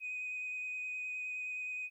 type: tone with vibrato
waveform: sine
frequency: 2500 Hz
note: D#7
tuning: 8 cents sharp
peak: -36 dBFS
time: 0-1.9 s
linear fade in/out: 50 ms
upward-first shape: sine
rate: 9.6 Hz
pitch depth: 12 cents each way
effects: tanh soft clip ceiling -34 dBFS + 13-bit